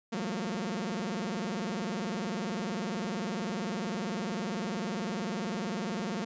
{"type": "tone with vibrato", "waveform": "sawtooth", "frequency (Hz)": 202.9, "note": "G#3", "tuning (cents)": -40, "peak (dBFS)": -28, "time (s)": [0.12, 6.25], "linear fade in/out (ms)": 10, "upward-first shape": "square", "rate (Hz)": 20, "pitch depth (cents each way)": 210, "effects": ["resampled to 16000 Hz"]}